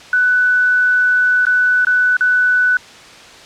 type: tone with dropouts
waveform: sine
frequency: 1491 Hz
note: F#6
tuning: 13 cents sharp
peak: -10 dBFS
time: 0.13-2.77 s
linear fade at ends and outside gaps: 2 ms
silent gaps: 1.453-1.467 / 1.849-1.869 / 2.168-2.208 s
effects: white hiss -38 dBFS RMS until 3.45 s + low-pass 5000 Hz 12 dB/octave